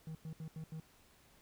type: tone bursts at uneven times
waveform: triangle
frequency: 158.8 Hz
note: D#3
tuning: 36 cents sharp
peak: -40 dBFS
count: 5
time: 0.07-0.15 / 0.25-0.33 / 0.4-0.48 / 0.56-0.64 / 0.72-0.8 s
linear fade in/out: 2 ms
effects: pink hiss -66 dBFS RMS until 1.41 s